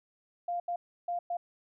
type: tone bursts at uneven times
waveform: sine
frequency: 698.5 Hz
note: F5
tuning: in tune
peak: -30 dBFS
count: 4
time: 0.48-0.6 / 0.68-0.76 / 1.08-1.19 / 1.3-1.37 s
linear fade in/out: 5 ms
effects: none